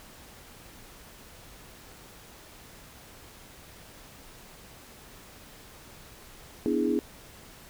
sine chord, E dominant seventh, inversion second, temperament equal, 246.9 / 293.7 / 329.6 / 415.3 Hz, B3 / D4 / E4 / G#4, 0 / 0 / 0 / 0 cents, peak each -29 dBFS, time 6.66-6.99 s, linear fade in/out 0 ms, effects pink hiss -50 dBFS RMS until 7.69 s

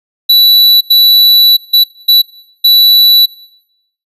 square tone bursts at uneven times, 3949 Hz, B7, 1 cent flat, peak -3 dBFS, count 5, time 0.29-0.81 / 0.9-1.57 / 1.73-1.84 / 2.08-2.22 / 2.64-3.26 s, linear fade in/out 10 ms, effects noise-tail reverb RT60 0.8 s tail -22 dB re dry + resampled to 32000 Hz

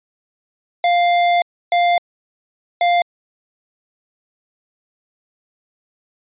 square tone bursts at uneven times, 699 Hz, F5, 1 cent sharp, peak -13 dBFS, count 3, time 0.84-1.42 / 1.72-1.98 / 2.81-3.02 s, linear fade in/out 2 ms, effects resampled to 8000 Hz

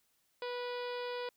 harmonic tone, 490 Hz, B4, 14 cents flat, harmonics 1 / 2 / 3 / 4 / 5 / 6 / 7 / 8 / 9 / 10, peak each -38 / -44 / -49 / -52 / -51 / -54 / -52 / -55 / -56 / -56 dBFS, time 0.42-1.29 s, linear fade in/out 2 ms, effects white hiss -75 dBFS RMS until 1.36 s

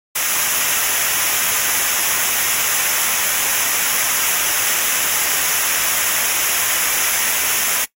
white noise with comb filter, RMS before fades -18 dBFS, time 0.15-7.85 s, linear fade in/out 10 ms, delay 0.23 ms, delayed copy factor -0.65, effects noise-tail reverb RT60 0.1 s tail -19 dB re dry + AAC 48 kbps

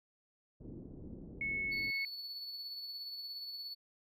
white low-pass noise, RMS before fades -49 dBFS, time 0.6-1.91 s, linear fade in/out 10 ms, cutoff 350 Hz, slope 24 dB/octave
sine tone, 2200 Hz, C#7, 14 cents flat, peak -34 dBFS, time 1.41-2.05 s, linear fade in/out 2 ms
triangle tone with tremolo, 4435 Hz, C#8, in tune, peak -39 dBFS, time 1.71-3.75 s, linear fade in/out 20 ms, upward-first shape triangle, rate 17 Hz, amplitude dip 40%
effects none

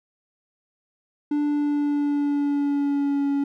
triangle tone with pitch glide, 293.7 to 281.1 Hz, D4 to C#4, 0 to +24 cents, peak -18 dBFS, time 1.31-3.44 s, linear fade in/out 5 ms, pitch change -76 cents, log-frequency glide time 1.43-3.29 s, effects none

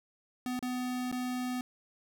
square tone with dropouts, 250.5 Hz, B3, 25 cents sharp, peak -33 dBFS, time 0.46-1.61 s, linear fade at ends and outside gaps 1 ms, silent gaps 0.592-0.626 / 1.115-1.125 s, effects none

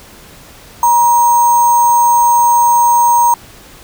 sine tone with sample-and-hold, 950 Hz, A#5, 33 cents sharp, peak -6 dBFS, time 0.83-3.34 s, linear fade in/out 2 ms, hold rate 7350 Hz, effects pink hiss -38 dBFS RMS until 3.83 s

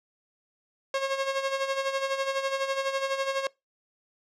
sawtooth tone with tremolo, 542 Hz, C#5, 39 cents flat, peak -20 dBFS, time 0.94-3.47 s, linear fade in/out 2 ms, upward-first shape sine, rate 12 Hz, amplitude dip 60%, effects noise-tail reverb RT60 0.2 s tail -23 dB re dry + low-pass 6000 Hz 12 dB/octave

